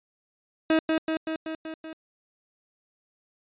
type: tone with echo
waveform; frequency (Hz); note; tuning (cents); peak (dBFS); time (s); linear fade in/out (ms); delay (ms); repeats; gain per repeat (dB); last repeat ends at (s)
30% pulse; 318.5; D#4; +41; -16; 0.7-0.79; 2; 190; 6; -3; 1.93
effects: resampled to 8000 Hz